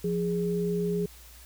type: tone pair together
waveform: sine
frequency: 174.61 / 414.3 Hz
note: F3 / G#4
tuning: 0 / -4 cents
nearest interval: octave + minor third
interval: 1496 cents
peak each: -28 / -28 dBFS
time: 0.04-1.06 s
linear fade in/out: 5 ms
effects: added 60 Hz sine -50 dBFS peak until 1.45 s + white hiss -52 dBFS RMS until 1.45 s